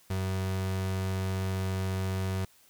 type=tone; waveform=35% pulse; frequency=94.7 Hz; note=F#2; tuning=41 cents sharp; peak=-27 dBFS; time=0.1-2.45 s; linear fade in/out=5 ms; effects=white hiss -61 dBFS RMS until 2.69 s